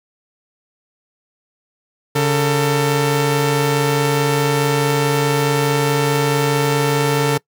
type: tone pair together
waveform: sawtooth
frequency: 141.1 / 448 Hz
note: C#3 / A4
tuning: +31 / +31 cents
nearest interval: octave + minor sixth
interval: 2000 cents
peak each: -13 dBFS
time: 2.15-7.38 s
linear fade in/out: 10 ms
effects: noise-tail reverb RT60 0.1 s tail -23 dB re dry